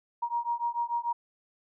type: beating tone pair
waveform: sine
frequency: 942 / 948.8 Hz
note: A#5 / A#5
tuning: +18 / +30 cents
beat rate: 6.8 Hz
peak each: -31 dBFS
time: 0.22-1.13 s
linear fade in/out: 10 ms
effects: none